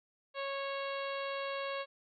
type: harmonic tone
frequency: 551 Hz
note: C#5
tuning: 11 cents flat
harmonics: 1 / 2 / 3 / 4 / 5 / 6 / 7 / 8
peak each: -38 / -41 / -46 / -47 / -47 / -50 / -50 / -54 dBFS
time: 0.34-1.86 s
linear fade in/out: 50 ms
effects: none